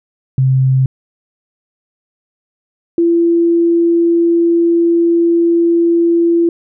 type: tone pair in turn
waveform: sine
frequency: 131.6 / 338.6 Hz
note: C3 / E4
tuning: +10 / +46 cents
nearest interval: octave + major third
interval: 1636 cents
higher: second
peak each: -8 dBFS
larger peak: neither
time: 0.38-0.86 / 2.98-6.49 s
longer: second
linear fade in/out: 2 ms
effects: none